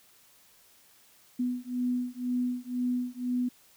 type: beating tone pair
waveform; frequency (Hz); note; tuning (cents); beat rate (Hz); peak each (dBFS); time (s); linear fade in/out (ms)
sine; 246.9 / 248.9; B3 / B3; 0 / +14; 2; -31; 1.39-3.49; 10
effects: white hiss -60 dBFS RMS until 3.76 s